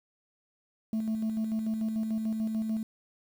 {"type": "tone with tremolo", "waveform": "sine", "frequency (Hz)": 220, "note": "A3", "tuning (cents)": 0, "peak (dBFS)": -24, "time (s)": [0.93, 2.83], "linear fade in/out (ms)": 2, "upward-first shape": "square", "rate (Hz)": 6.8, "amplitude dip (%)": 45, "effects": ["tanh soft clip ceiling -26 dBFS", "9-bit"]}